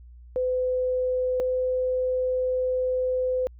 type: tone pair in turn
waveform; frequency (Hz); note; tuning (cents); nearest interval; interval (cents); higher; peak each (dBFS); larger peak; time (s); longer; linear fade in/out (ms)
sine; 507 / 509; B4 / C5; +45 / -48; unison; 7; second; -22; neither; 0.36-1.4 / 1.4-3.47; second; 0
effects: added 60 Hz sine -44 dBFS peak until 3.59 s